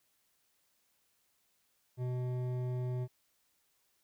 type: tone with hard clipping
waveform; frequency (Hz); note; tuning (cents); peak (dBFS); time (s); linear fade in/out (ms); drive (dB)
sine; 125.3; B2; +25; -35; 1.97-3.08; 50; 11
effects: white hiss -75 dBFS RMS until 4.03 s